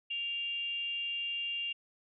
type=tone with frequency modulation; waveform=sine; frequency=2792 Hz; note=F7; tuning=1 cent flat; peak=-33 dBFS; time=0.1-1.73 s; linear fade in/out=10 ms; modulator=478 Hz; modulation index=0.28; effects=none